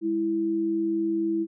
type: tone pair together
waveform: sine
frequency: 205.7 / 329.6 Hz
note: G#3 / E4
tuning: -16 / 0 cents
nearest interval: minor sixth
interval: 816 cents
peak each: -33 / -23 dBFS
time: 0.01-1.47 s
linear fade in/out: 50 ms
effects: none